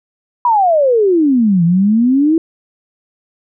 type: exponential two-way sweep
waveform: sine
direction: down then up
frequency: 997 to 164.81 to 333.8 Hz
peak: -8 dBFS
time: 0.45-2.38 s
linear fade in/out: 2 ms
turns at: 1.64 s
effects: none